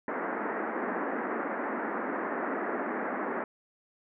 pink band-pass noise, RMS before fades -33 dBFS, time 0.08-3.44 s, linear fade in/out 2 ms, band 220 to 1900 Hz, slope 48 dB/octave, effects none

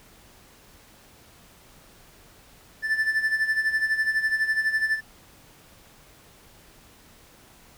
triangle tone with tremolo, 1760 Hz, A6, in tune, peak -17 dBFS, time 2.82-5.01 s, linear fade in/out 50 ms, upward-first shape sine, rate 12 Hz, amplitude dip 70%, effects pink hiss -53 dBFS RMS until 7.77 s

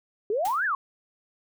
sine exponential two-way sweep, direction up then down, 392 to 1779 to 1040 Hz, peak -23 dBFS, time 0.3-0.75 s, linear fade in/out 2 ms, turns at 0.65 s
white noise with exponential decay, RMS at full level -35 dBFS, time 0.45-0.68 s, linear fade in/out 2 ms, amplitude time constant 49 ms
effects none

